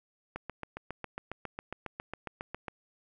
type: click train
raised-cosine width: 0.5 ms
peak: -22 dBFS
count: 18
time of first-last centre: 0.36-2.682 s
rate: 7.32 Hz
effects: none